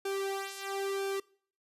sawtooth tone with flanger, 392 Hz, G4, in tune, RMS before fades -35 dBFS, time 0.05-1.2 s, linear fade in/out 5 ms, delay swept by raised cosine 1 to 2.5 ms, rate 1 Hz, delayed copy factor -0.85, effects noise-tail reverb RT60 0.5 s tail -23 dB re dry + resampled to 32000 Hz

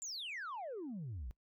sine exponential sweep, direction down, 7459 to 52 Hz, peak -39 dBFS, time 0.02-1.31 s, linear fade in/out 0 ms, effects noise-tail reverb RT60 0.1 s tail -22 dB re dry + tanh soft clip ceiling -39 dBFS

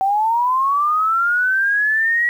sine linear sweep, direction up, 759 to 1927 Hz, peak -14 dBFS, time 0.01-2.29 s, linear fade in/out 0 ms, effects 8-bit

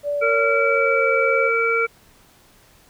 sine tone with pitch glide, 580 to 538 Hz, D5 to C5, -22 to +48 cents, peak -20 dBFS, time 0.03-1.51 s, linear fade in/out 50 ms, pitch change -130 cents, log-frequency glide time 0.14-1.1 s
harmonic tone, 459.5 Hz, A#4, 25 cents flat, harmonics 1 / 3 / 5, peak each -21 / -21 / -21 dBFS, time 0.21-1.87 s, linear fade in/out 20 ms
effects pink hiss -53 dBFS RMS until 2.89 s

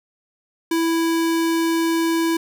square tone, 330 Hz, E4, 2 cents sharp, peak -18 dBFS, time 0.71-2.37 s, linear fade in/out 5 ms, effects none

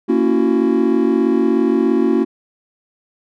triangle chord, F# dominant seventh, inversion first, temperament just, 231.2 / 277.5 / 333 / 370 Hz, A#3 / C#4 / E4 / F#4, -14 / +2 / +18 / 0 cents, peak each -16 dBFS, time 0.08-2.25 s, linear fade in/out 20 ms, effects none

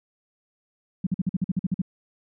sine tone bursts, 184.2 Hz, F#3, 7 cents flat, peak -20 dBFS, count 11, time 1.04-1.818 s, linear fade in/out 5 ms, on 28 ms, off 47 ms, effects none

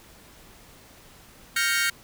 sawtooth chord, G half-diminished seventh, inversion third, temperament equal, 1396.9 / 1568 / 1864.7 / 2217 Hz, F6 / G6 / Bb6 / Db7, 0 / 0 / 0 / 0 cents, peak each -24 dBFS, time 1.56-1.9 s, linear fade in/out 5 ms, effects pink hiss -51 dBFS RMS until 2.03 s

